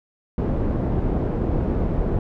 pink low-pass noise, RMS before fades -22 dBFS, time 0.38-2.19 s, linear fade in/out 2 ms, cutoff 500 Hz, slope 12 dB/octave, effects none

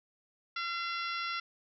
harmonic tone, 683 Hz, F5, 39 cents flat, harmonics 2 / 3 / 4 / 5 / 6 / 7 / 8, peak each -36 / -40 / -42 / -44 / -46 / -47 / -48 dBFS, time 0.56-1.4 s, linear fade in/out 5 ms, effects none

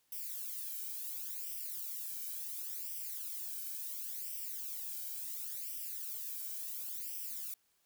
violet noise with flanger, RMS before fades -42 dBFS, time 0.12-7.54 s, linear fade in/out 2 ms, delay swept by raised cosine 0.36 to 1.31 ms, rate 0.71 Hz, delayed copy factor +0.8, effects white hiss -75 dBFS RMS until 7.85 s

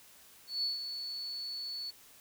sine tone with ADSR envelope, 4433 Hz, C#8, 1 cent flat, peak -29 dBFS, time 0.47-1.91 s, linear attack 160 ms, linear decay 150 ms, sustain -8 dB, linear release 15 ms, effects white hiss -58 dBFS RMS until 2.2 s

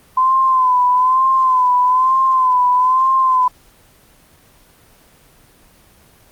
sine tone with vibrato, 1023 Hz, C6, 39 cents flat, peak -10 dBFS, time 0.17-3.48 s, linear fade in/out 5 ms, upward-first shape sine, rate 1.1 Hz, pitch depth 56 cents each way, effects pink hiss -49 dBFS RMS until 6.31 s + Opus 24 kbps

